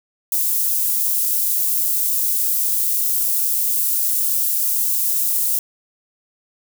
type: high-pass noise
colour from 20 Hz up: white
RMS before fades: -19 dBFS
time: 0.32-5.59 s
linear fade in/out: 2 ms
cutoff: 11000 Hz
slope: 12 dB/octave
effects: none